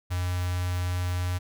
square tone with notch filter, 89.7 Hz, F2, 47 cents sharp, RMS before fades -28 dBFS, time 0.1-1.39 s, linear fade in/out 20 ms, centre 350 Hz, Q 0.55, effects none

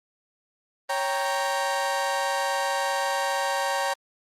30% pulse chord, G diminished, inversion second, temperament equal, 554.4 / 784 / 932.3 Hz, Db5 / G5 / Bb5, 0 / 0 / 0 cents, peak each -26 dBFS, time 0.89-3.94 s, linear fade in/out 10 ms, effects low-pass 11000 Hz 12 dB/octave + Opus 32 kbps

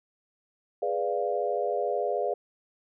sine chord, G# diminished seventh, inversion none, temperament equal, 415.3 / 493.9 / 587.3 / 698.5 Hz, G#4 / B4 / D5 / F5, 0 / 0 / 0 / 0 cents, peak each -31 dBFS, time 0.82-2.34 s, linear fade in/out 5 ms, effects none

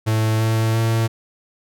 45% pulse tone with pitch steps, 110 / 111.66 / 113.35 Hz, A2 / A2 / A#2, 0 / +26 / -48 cents, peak -16 dBFS, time 0.06-1.08 s, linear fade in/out 20 ms, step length 340 ms, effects none

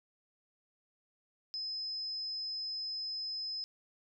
sine tone, 5100 Hz, D#8, 42 cents sharp, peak -36 dBFS, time 1.54-3.64 s, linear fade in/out 0 ms, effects none

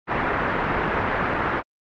white low-pass noise, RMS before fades -23 dBFS, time 0.07-1.63 s, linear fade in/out 50 ms, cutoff 1800 Hz, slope 24 dB/octave, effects Opus 24 kbps

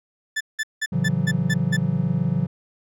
40% pulse tone bursts, 1752 Hz, A6, 8 cents flat, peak -21 dBFS, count 7, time 0.36-1.769 s, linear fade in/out 10 ms, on 47 ms, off 180 ms
triangle chord, F# minor seventh, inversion first, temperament just, 111 / 138.75 / 166.5 / 185 Hz, A2 / C#3 / E3 / F#3, +16 / +2 / +18 / 0 cents, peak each -28 / -22 / -22 / -23 dBFS, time 0.92-2.47 s, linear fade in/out 10 ms
effects low-pass 10000 Hz 12 dB/octave

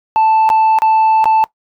sine tone with dropouts, 880 Hz, A5, in tune, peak -5 dBFS, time 0.16-1.44 s, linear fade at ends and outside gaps 0 ms, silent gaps 0.491-0.501 / 0.787-0.82 / 1.242-1.256 s, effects noise-tail reverb RT60 0.1 s tail -21 dB re dry + tanh soft clip ceiling -7 dBFS

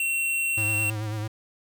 square tone, 2725 Hz, F7, 43 cents flat, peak -24 dBFS, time 0-0.9 s, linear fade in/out 2 ms
square tone with vibrato, 107.3 Hz, A2, 43 cents flat, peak -29 dBFS, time 0.57-1.28 s, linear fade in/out 10 ms, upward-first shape sine, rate 9.1 Hz, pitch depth 46 cents each way
effects 8-bit

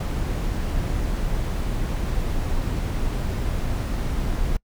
brown noise, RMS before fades -24 dBFS, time 0-4.57 s, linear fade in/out 5 ms, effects noise-tail reverb RT60 0.1 s tail -26 dB re dry

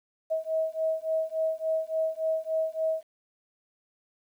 sine beating tone pair, 638 / 641.5 Hz, D#5 / E5, +43 / -47 cents, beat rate 3.5 Hz, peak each -29 dBFS, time 0.3-3.03 s, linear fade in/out 20 ms, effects 10-bit

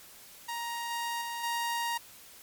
sawtooth tone with level steps, 938 Hz, A#5, 11 cents sharp, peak -30 / -28 / -31 / -26 dBFS, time 0.48-1.98 s, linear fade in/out 10 ms, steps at 0.9 / 1.21 / 1.43 s, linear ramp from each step 10 ms, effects white hiss -52 dBFS RMS until 2.42 s + MP3 96 kbps

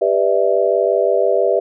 sine chord, E minor seventh, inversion first, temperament just, 395.6 / 494.4 / 593.3 / 659.3 Hz, G4 / B4 / D5 / E5, +16 / +2 / +18 / 0 cents, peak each -18 dBFS, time 0.01-1.6 s, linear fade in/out 10 ms, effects none

